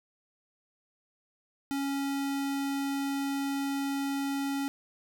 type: tone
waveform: square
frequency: 277.2 Hz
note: C#4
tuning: in tune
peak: -30 dBFS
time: 1.71-4.68 s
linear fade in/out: 0 ms
effects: none